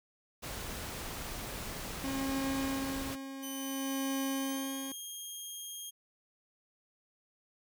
pink noise, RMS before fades -41 dBFS, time 0.42-3.16 s, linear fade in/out 20 ms
40% pulse tone with tremolo, 270.5 Hz, C#4, 42 cents flat, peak -31 dBFS, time 2.04-4.92 s, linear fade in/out 2 ms, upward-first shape sine, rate 0.58 Hz, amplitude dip 65%
10% pulse tone with pitch glide, 3037 to 3236 Hz, F#7 to G#7, +44 to -46 cents, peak -34 dBFS, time 3.42-5.91 s, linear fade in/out 20 ms, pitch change +110 cents, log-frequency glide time 4.31-4.73 s
effects none

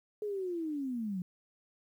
sine linear sweep, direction down, 427.4 to 174.61 Hz, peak -33 dBFS, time 0.22-1.22 s, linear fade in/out 2 ms, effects 11-bit

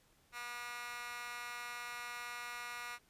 15% pulse tone with high-pass filter, 241.2 Hz, B3, 41 cents flat, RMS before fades -45 dBFS, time 0.32-2.99 s, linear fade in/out 50 ms, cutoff 1500 Hz, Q 5.3, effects pink hiss -70 dBFS RMS until 3.09 s + resampled to 32000 Hz

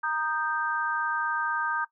sine chord, Eb major, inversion second, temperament equal with one note detuned, 932.3 / 1232.3 / 1568 Hz, Bb5 / Eb6 / G6, 0 / -17 / 0 cents, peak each -31 / -31 / -29 dBFS, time 0.03-1.85 s, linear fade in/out 10 ms, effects noise-tail reverb RT60 0.1 s tail -17 dB re dry

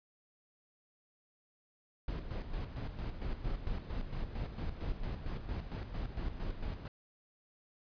brown noise with tremolo, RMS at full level -37 dBFS, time 2.08-6.88 s, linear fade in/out 2 ms, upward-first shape square, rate 4.4 Hz, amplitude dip 55%, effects resampled to 11025 Hz

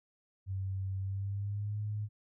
sine tone with pitch glide, 95.9 to 105.19 Hz, G2 to G#2, -37 to +23 cents, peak -33 dBFS, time 0.46-2.09 s, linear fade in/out 50 ms, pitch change +160 cents, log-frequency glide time 0.99-1.8 s, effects none

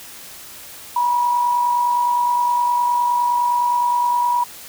sine tone with amplitude modulation, 968 Hz, B5, 35 cents flat, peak -13 dBFS, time 0.96-4.44 s, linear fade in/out 5 ms, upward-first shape sine, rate 49.7 Hz, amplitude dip 40%, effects white hiss -38 dBFS RMS until 4.68 s

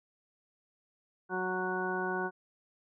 harmonic tone, 184.6 Hz, F#3, 4 cents flat, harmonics 1 / 2 / 3 / 4 / 5 / 6 / 8, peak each -40 / -35 / -46 / -39 / -40 / -42 / -36 dBFS, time 1.29-2.31 s, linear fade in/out 50 ms, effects none

